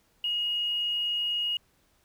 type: tone with quantisation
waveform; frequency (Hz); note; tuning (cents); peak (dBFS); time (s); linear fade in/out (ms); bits
sine; 2876; F#7; -50; -26; 0.24-1.57; 2; 9
effects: pink hiss -67 dBFS RMS until 2.04 s